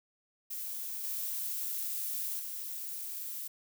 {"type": "noise with level steps", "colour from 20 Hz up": "violet", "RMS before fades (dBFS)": [-39, -36, -40], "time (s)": [0.5, 3.48], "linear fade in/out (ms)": 10, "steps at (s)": [1.04, 2.39], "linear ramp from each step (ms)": 5, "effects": []}